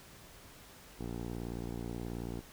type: tone with low-pass filter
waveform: 10% pulse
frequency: 58.6 Hz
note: A#1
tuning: 10 cents sharp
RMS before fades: -40 dBFS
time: 0.99-2.41 s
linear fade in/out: 10 ms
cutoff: 570 Hz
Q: 1.3
effects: pink hiss -55 dBFS RMS until 2.52 s